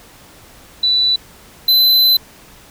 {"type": "tone pair in turn", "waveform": ["sine", "square"], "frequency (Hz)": [3969, 4034], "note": ["B7", "B7"], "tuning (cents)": [8, 36], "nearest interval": "unison", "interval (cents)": 28, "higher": "second", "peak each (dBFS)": [-11, -9], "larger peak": "second", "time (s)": [[0.83, 1.16], [1.68, 2.17]], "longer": "second", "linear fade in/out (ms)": 5, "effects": ["pink hiss -43 dBFS RMS until 2.7 s"]}